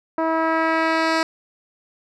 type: tone with low-pass filter sweep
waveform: 10% pulse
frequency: 323.4 Hz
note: E4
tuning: 33 cents flat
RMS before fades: -20 dBFS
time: 0.18-1.23 s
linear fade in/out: 2 ms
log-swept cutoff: 910 to 5700 Hz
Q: 1
effects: none